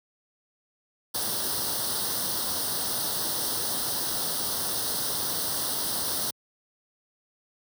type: noise with comb filter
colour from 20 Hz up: white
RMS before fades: -29 dBFS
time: 1.14-6.31 s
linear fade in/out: 10 ms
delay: 0.21 ms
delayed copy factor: +0.85
effects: high-pass 80 Hz 12 dB/octave